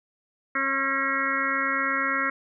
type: harmonic tone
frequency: 271.7 Hz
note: C#4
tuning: 35 cents flat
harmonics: 1 / 2 / 4 / 5 / 6 / 7 / 8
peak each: -34 / -36 / -32 / -28 / -31 / -28 / -31 dBFS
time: 0.55-2.3 s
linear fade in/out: 5 ms
effects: none